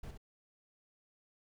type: noise with echo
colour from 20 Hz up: brown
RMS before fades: -44 dBFS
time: 0.03-0.11 s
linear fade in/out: 5 ms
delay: 66 ms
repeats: 1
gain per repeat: -6 dB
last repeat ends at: 0.176 s
effects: none